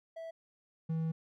triangle tone pair in turn, 656 / 161.56 Hz, E5 / E3, -9 / -35 cents, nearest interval 2 octaves, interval 2426 cents, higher first, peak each -39 / -29 dBFS, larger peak second, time 0.16-0.31 / 0.89-1.12 s, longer second, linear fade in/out 10 ms, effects none

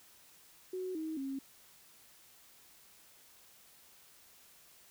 sine tone with pitch steps, 370 / 316.6 / 270.9 Hz, F#4 / D#4 / C#4, 0 / +30 / -40 cents, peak -36 dBFS, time 0.73-1.39 s, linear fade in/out 5 ms, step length 220 ms, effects white hiss -61 dBFS RMS until 4.9 s

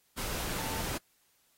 sine tone in noise, 892 Hz, A5, 23 cents sharp, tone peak -40 dBFS, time 0.58-0.81 s, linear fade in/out 10 ms, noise pink, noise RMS -36 dBFS, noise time 0.17-0.98 s, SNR -7 dB, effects white hiss -70 dBFS RMS until 1.57 s + AAC 48 kbps

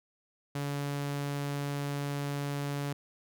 sawtooth tone, 142.6 Hz, C#3, 49 cents sharp, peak -28 dBFS, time 0.55-2.93 s, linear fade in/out 5 ms, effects none

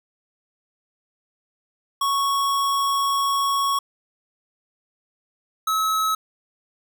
square tone pair in turn, 1108.7 / 1289.3 Hz, C#6 / E6, 0 / -39 cents, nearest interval minor third, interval 261 cents, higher second, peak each -20 dBFS, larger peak neither, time 2.01-3.79 / 5.67-6.15 s, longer first, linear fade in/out 5 ms, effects none

